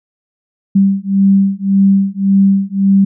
sine beating tone pair, 194.9 / 196.7 Hz, G3 / G3, -10 / +6 cents, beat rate 1.8 Hz, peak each -11 dBFS, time 0.75-3.05 s, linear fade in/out 10 ms, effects none

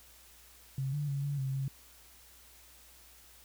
sine tone with pitch steps, 134.4 / 146.8 / 139.4 / 142.6 / 133.8 / 135.4 Hz, C3 / D3 / C#3 / C#3 / C3 / C#3, +47 / 0 / +10 / +49 / +39 / -40 cents, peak -31 dBFS, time 0.78-1.68 s, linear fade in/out 2 ms, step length 150 ms, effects added 60 Hz sine -63 dBFS peak until 3.44 s + white hiss -58 dBFS RMS until 3.44 s

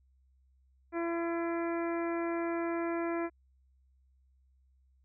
harmonic tone, 337.4 Hz, E4, 40 cents sharp, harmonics 1 / 2 / 3 / 4 / 5 / 6 / 7, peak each -32 / -38 / -42 / -44 / -46 / -48 / -49 dBFS, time 0.92-3.3 s, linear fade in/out 50 ms, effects added 65 Hz sine -64 dBFS peak until 5.04 s

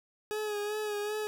40% pulse tone with vibrato, 419.8 Hz, G#4, 19 cents sharp, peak -31 dBFS, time 0.31-1.27 s, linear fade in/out 0 ms, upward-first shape sine, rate 2.6 Hz, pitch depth 35 cents each way, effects none

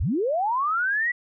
sine linear sweep, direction up, 43.65 to 1975.5 Hz, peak -21 dBFS, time 0-1.12 s, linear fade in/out 10 ms, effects none

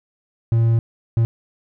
triangle tone bursts at uneven times, 114.8 Hz, A#2, 26 cents flat, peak -11 dBFS, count 2, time 0.52-0.79 / 1.17-1.25 s, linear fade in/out 0 ms, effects none

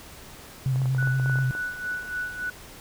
sine tone with vibrato, 130.6 Hz, C3, 3 cents flat, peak -21 dBFS, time 0.66-1.51 s, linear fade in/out 0 ms, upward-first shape square, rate 8.4 Hz, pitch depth 27 cents each way
clicks, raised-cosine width 1 ms, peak -24 dBFS, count 12, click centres 0.759 / 0.818 / 0.857 / 0.948 / 1.027 / 1.073 / 1.198 / 1.26 / 1.297 / 1.357 / 1.387 / 1.551 s
sine tone with tremolo, 1480 Hz, F#6, in tune, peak -26 dBFS, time 0.98-2.5 s, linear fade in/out 5 ms, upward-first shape sine, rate 3.5 Hz, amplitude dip 65%
effects pink hiss -45 dBFS RMS until 2.8 s

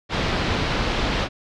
pink low-pass noise, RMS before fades -23 dBFS, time 0.09-1.29 s, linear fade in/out 50 ms, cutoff 4500 Hz, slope 24 dB/octave, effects none

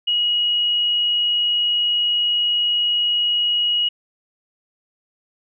sine tone, 2900 Hz, F#7, 35 cents flat, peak -16 dBFS, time 0.07-3.89 s, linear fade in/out 10 ms, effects none

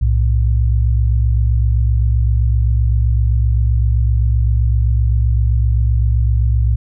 sine tone pair together, 62.26 / 110 Hz, B1 / A2, +15 / 0 cents, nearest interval minor seventh, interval 985 cents, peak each -12 / -16 dBFS, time 0.01-6.76 s, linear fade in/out 10 ms, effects none

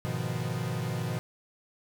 45% pulse chord, F half-diminished seventh, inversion first, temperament equal, 103.83 / 123.47 / 155.56 / 174.61 Hz, Ab2 / Cb3 / Eb3 / F3, 0 / 0 / 0 / 0 cents, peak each -38 / -33 / -36 / -37 dBFS, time 0.05-1.19 s, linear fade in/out 0 ms, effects 11-bit

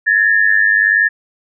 sine tone pair together, 1701.8 / 1803 Hz, G#6 / A6, +42 / +42 cents, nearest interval minor second, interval 100 cents, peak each -12 dBFS, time 0.06-1.09 s, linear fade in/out 20 ms, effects none

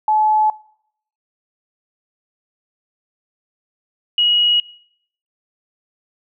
sine tone pair in turn, 859 / 2901 Hz, A5 / F#7, -42 / -35 cents, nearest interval octave + major sixth, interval 2107 cents, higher second, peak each -12 dBFS, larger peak neither, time 0.08-0.5 / 4.18-4.6 s, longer neither, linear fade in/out 2 ms, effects noise-tail reverb RT60 0.7 s tail -23 dB re dry

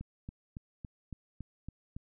click train, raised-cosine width 5 ms, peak -29 dBFS, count 8, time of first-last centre 0.01-1.965 s, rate 3.58 Hz, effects none

